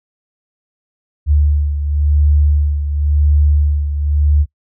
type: beating tone pair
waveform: sine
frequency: 73.42 / 74.36 Hz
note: D2 / D2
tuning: 0 / +22 cents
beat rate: 0.94 Hz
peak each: -11 / -18 dBFS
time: 1.26-4.46 s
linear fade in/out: 50 ms
effects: noise-tail reverb RT60 0.1 s tail -22 dB re dry